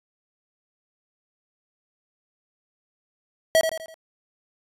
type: tone with echo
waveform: square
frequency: 645 Hz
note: E5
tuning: 38 cents flat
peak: -15 dBFS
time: 3.55-3.61 s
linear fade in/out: 0 ms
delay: 83 ms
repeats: 4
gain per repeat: -7 dB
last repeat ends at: 3.942 s
effects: resampled to 32000 Hz